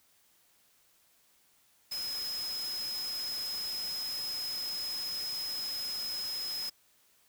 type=tone in noise; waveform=sine; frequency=5110 Hz; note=D#8; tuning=45 cents sharp; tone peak=-34 dBFS; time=1.91-6.7 s; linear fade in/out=10 ms; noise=white; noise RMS=-44 dBFS; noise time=1.91-6.7 s; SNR=+7 dB; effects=white hiss -67 dBFS RMS until 7.28 s